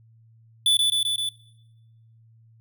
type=tone with echo; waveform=square; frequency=3476 Hz; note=A7; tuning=22 cents flat; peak=-17 dBFS; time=0.66-0.77 s; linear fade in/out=2 ms; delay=130 ms; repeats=4; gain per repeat=-2 dB; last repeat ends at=1.29 s; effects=noise-tail reverb RT60 1.0 s tail -22 dB re dry + added 113 Hz sine -52 dBFS peak until 2.6 s